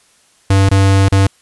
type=tone with dropouts; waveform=square; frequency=97.4 Hz; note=G2; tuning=11 cents flat; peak=-8 dBFS; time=0.5-1.27 s; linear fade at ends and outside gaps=5 ms; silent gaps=0.691-0.712 / 1.086-1.121 s; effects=white hiss -52 dBFS RMS until 1.41 s + resampled to 24000 Hz